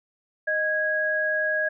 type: tone pair together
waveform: sine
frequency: 620 / 1651.7 Hz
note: D#5 / G#6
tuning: -6 / -10 cents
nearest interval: octave + perfect fourth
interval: 1696 cents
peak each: -27 / -23 dBFS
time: 0.47-1.69 s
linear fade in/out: 10 ms
effects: none